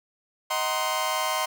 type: chord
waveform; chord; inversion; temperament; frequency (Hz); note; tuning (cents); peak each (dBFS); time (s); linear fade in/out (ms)
sawtooth; C half-diminished seventh; first; just; 627.9 / 753.5 / 941.9 / 1046.5; Eb5 / Gb5 / Bb5 / C6; +16 / +31 / +18 / 0; -27 / -28 / -28 / -24; 0.5-1.46; 10
effects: none